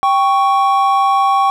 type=tone pair together; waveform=triangle; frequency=785.6 / 1111 Hz; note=G5 / C#6; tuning=+4 / +4 cents; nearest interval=tritone; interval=600 cents; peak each=-11 dBFS; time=0.03-1.5 s; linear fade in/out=0 ms; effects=none